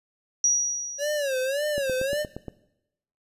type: tone with exponential decay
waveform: sine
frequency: 5780 Hz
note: F#8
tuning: 41 cents flat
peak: -16 dBFS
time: 0.44-1.59 s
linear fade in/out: 2 ms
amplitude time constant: 250 ms
type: tone with vibrato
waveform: square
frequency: 556 Hz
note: C#5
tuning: 5 cents sharp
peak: -25 dBFS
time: 0.98-2.26 s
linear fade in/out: 50 ms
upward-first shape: sine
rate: 1.8 Hz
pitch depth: 140 cents each way
type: click train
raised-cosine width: 2 ms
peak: -20 dBFS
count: 7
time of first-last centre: 1.78-2.483 s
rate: 8.54 Hz
effects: noise-tail reverb RT60 0.9 s tail -19 dB re dry + resampled to 32000 Hz